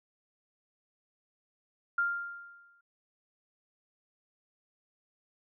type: tone with exponential decay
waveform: sine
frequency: 1396.9 Hz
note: F6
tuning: in tune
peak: -24 dBFS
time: 1.98-2.81 s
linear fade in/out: 5 ms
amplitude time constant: 180 ms
effects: none